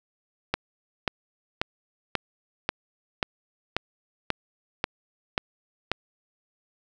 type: click train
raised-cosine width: 0.3 ms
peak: -7 dBFS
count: 11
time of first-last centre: 0.54-5.916 s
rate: 1.86 Hz
effects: none